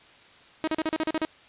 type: tone bursts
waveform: sawtooth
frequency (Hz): 316.3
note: D#4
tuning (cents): +29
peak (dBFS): -20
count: 9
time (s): 0.64-1.25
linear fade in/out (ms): 0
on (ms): 34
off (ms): 38
effects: white hiss -53 dBFS RMS until 1.48 s + resampled to 8000 Hz